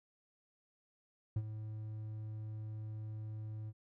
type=tone with ADSR envelope; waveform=triangle; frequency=108.2 Hz; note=A2; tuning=29 cents flat; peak=-28 dBFS; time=1.36-3.73 s; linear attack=5 ms; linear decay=53 ms; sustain=-11 dB; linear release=45 ms; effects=none